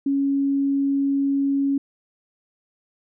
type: tone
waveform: sine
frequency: 277.2 Hz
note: C#4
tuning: in tune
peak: -18 dBFS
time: 0.06-1.78 s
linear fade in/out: 5 ms
effects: none